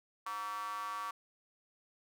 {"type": "tone with high-pass filter", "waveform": "square", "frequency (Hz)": 103.83, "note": "G#2", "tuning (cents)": 0, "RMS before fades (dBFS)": -40, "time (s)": [0.26, 1.11], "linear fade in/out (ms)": 5, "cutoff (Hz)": 1100, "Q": 9.1, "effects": []}